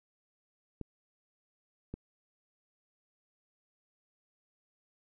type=clicks; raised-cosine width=3 ms; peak=-26 dBFS; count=2; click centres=0.813 / 1.94 s; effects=none